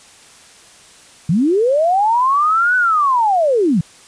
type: linear two-way sweep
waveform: sine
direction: up then down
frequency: 144.8 to 1508 to 144.8 Hz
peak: -11 dBFS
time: 1.29-3.81 s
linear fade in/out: 5 ms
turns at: 2.76 s
effects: white hiss -44 dBFS RMS until 4.07 s + resampled to 22050 Hz

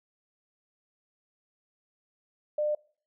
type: tone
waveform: sine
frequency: 600 Hz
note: D5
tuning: 37 cents sharp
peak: -25 dBFS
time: 2.58-2.75 s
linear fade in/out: 5 ms
effects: noise-tail reverb RT60 0.5 s tail -24 dB re dry

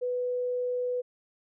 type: tone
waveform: sine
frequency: 495.4 Hz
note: B4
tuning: 5 cents sharp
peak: -27 dBFS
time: 0.01-1.02 s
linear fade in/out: 20 ms
effects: none

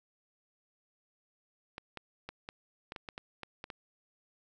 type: clicks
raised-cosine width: 0.3 ms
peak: -25 dBFS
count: 11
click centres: 1.781 / 1.973 / 2.29 / 2.489 / 2.921 / 2.962 / 3.088 / 3.179 / 3.433 / 3.641 / 3.702 s
effects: none

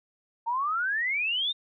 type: exponential sweep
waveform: sine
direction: up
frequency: 902 to 3715 Hz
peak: -25 dBFS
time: 0.46-1.53 s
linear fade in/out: 20 ms
effects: none

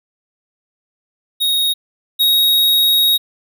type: tone pair in turn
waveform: square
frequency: 3754 / 3776 Hz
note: A#7 / A#7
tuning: +11 / +22 cents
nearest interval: unison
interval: 11 cents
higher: second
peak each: -14 / -11 dBFS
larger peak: second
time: 1.4-1.74 / 2.19-3.18 s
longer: second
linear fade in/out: 20 ms
effects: none

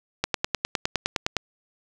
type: click train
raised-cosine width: 0.2 ms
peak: -5 dBFS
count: 12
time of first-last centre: 0.24-1.367 s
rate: 9.76 Hz
effects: none

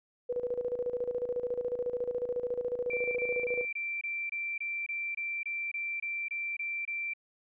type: tone with tremolo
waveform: sine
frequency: 490 Hz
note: B4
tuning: 14 cents flat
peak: -28 dBFS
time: 0.29-3.65 s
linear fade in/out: 10 ms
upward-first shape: square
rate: 14 Hz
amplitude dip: 70%
type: tone bursts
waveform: sine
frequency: 2349 Hz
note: D7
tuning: in tune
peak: -32 dBFS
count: 15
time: 2.9-7.136 s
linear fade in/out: 5 ms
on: 260 ms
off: 24 ms
effects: none

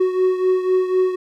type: beating tone pair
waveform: triangle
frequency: 370 / 374 Hz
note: F#4 / F#4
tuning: 0 / +19 cents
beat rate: 4 Hz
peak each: -14 / -20 dBFS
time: 0-1.16 s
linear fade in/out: 10 ms
effects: none

